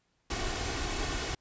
pink noise with comb filter, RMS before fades -33 dBFS, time 0.3-1.35 s, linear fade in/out 5 ms, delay 2.7 ms, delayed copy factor +0.5, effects pink hiss -74 dBFS RMS until 1.4 s + resampled to 16000 Hz

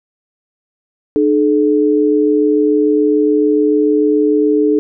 sine tone pair together, 301.6 / 428.5 Hz, D4 / A4, +46 / -46 cents, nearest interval tritone, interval 608 cents, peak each -12 dBFS, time 1.16-4.79 s, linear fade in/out 0 ms, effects none

